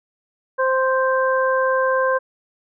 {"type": "harmonic tone", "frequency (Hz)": 523, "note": "C5", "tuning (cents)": -1, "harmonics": [1, 2, 3], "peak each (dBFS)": [-18, -21, -23], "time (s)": [0.58, 2.19], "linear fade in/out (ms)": 20, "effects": []}